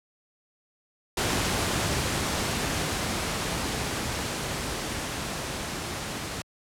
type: noise with level ramp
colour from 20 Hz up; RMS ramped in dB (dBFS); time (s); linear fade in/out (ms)
pink; -25 to -33; 1.17-6.42; 5
effects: high-pass 60 Hz 12 dB/octave + low-pass 10000 Hz 12 dB/octave